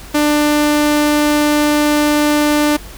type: tone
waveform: sawtooth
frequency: 297 Hz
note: D4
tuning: 20 cents sharp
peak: -7 dBFS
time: 0.14-2.77 s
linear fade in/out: 10 ms
effects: added 50 Hz sine -35 dBFS peak until 2.97 s + pink hiss -36 dBFS RMS until 2.97 s